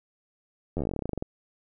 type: slowing click train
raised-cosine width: 2 ms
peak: -17 dBFS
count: 19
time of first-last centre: 0.77-1.224 s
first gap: 11 ms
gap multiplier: 1.09
effects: none